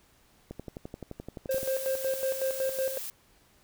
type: click train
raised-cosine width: 2 ms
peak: -25 dBFS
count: 14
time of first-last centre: 0.51-1.631 s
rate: 11.6 Hz
type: tone with tremolo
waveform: triangle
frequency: 530 Hz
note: C5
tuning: 22 cents sharp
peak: -24 dBFS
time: 1.49-2.98 s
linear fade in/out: 5 ms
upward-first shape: square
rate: 5.4 Hz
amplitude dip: 65%
type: noise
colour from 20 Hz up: blue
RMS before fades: -38 dBFS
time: 1.51-3.1 s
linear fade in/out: 0 ms
effects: pink hiss -63 dBFS RMS until 3.63 s